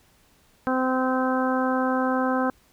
harmonic tone, 258.3 Hz, C4, 22 cents flat, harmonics 1 / 2 / 3 / 4 / 5 / 6, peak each -24 / -27 / -29 / -30 / -31 / -32 dBFS, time 0.67-2.5 s, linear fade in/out 0 ms, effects pink hiss -60 dBFS RMS until 2.72 s

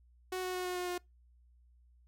sawtooth tone with pitch steps, 370 / 367.2 / 364.5 / 361.8 / 359.1 / 356.4 Hz, F#4 / F#4 / F#4 / F#4 / F4 / F4, 0 / -13 / -26 / -39 / +48 / +35 cents, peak -31 dBFS, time 0.32-0.98 s, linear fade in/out 5 ms, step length 110 ms, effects noise-tail reverb RT60 0.2 s tail -25 dB re dry + added 60 Hz sine -61 dBFS peak until 2.07 s

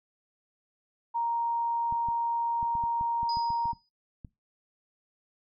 sine tone, 934 Hz, A#5, 3 cents sharp, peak -26 dBFS, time 1.14-3.73 s, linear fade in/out 20 ms
clicks, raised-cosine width 5 ms, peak -30 dBFS, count 12, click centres 1.925 / 2.086 / 2.629 / 2.753 / 2.838 / 3.011 / 3.231 / 3.371 / 3.504 / 3.656 / 3.732 / 4.248 s
sine tone with exponential decay, 4964 Hz, D#8, 5 cents flat, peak -33 dBFS, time 3.29-3.89 s, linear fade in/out 2 ms, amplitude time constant 130 ms
effects noise-tail reverb RT60 0.2 s tail -20 dB re dry

